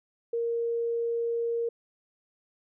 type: tone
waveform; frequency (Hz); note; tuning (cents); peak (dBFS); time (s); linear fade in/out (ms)
sine; 466.2; A#4; 0; -26; 0.33-1.69; 5
effects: none